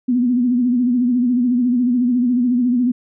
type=tone with vibrato; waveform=sine; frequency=246 Hz; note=B3; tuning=7 cents flat; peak=-13 dBFS; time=0.08-2.92 s; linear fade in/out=10 ms; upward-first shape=sine; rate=14 Hz; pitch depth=71 cents each way; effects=none